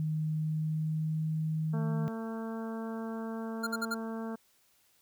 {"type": "tone with pitch glide", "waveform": "sine", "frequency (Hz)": [155.56, 157.37], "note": ["D#3", "D#3"], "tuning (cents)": [0, 20], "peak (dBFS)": -29, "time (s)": [0, 2.08], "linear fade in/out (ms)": 0, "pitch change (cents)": 20, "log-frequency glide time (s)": [0.38, 1.29]}
{"type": "harmonic tone", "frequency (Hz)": 224.7, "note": "A3", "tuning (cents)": 37, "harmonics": [1, 2, 3, 4, 5, 6, 7], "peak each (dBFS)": [-36, -42, -46, -48, -50, -52, -53], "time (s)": [1.73, 4.36], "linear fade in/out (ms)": 10}
{"type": "tone bursts", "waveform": "square", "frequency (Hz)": 1396.9, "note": "F6", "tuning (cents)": 0, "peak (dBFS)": -31, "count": 4, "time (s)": [3.63, 3.946], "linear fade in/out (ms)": 10, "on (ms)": 40, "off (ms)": 52}
{"effects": ["white hiss -68 dBFS RMS until 5.01 s"]}